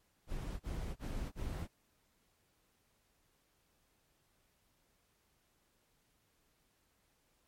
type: noise bursts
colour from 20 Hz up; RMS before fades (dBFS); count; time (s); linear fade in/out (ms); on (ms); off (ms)
brown; -40; 4; 0.27-1.68; 50; 330; 30
effects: pink hiss -75 dBFS RMS until 7.47 s + MP3 64 kbps